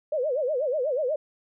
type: tone with vibrato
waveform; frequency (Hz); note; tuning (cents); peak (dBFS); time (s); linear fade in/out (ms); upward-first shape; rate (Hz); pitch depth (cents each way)
sine; 554.4; C#5; 0; -23; 0.12-1.16; 5; sine; 8.2; 230
effects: none